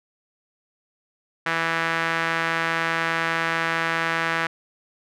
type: tone with band-pass filter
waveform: sawtooth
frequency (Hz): 164.81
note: E3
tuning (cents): 0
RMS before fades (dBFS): -24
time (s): 1.46-4.47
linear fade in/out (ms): 5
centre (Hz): 1700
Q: 1.9
effects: none